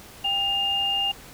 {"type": "tone pair together", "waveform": "sine", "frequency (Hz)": [791, 2816], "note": ["G5", "F7"], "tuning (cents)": [15, 14], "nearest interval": "octave + minor seventh", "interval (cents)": 2199, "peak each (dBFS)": [-30, -22], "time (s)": [0.24, 1.12], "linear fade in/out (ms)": 10, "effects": ["pink hiss -45 dBFS RMS until 1.33 s"]}